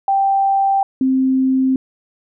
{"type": "tone pair in turn", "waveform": "sine", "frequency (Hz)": [784, 262.4], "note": ["G5", "C4"], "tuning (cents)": [0, 5], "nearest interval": "octave + perfect fifth", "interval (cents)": 1895, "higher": "first", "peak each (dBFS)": -12, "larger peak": "neither", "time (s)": [[0.08, 0.83], [1.01, 1.76]], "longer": "neither", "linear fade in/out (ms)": 2, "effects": []}